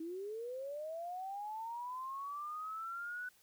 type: linear sweep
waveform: sine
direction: up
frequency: 315.2 to 1496 Hz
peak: -40 dBFS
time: 0-3.29 s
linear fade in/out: 5 ms
effects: white hiss -68 dBFS RMS until 3.42 s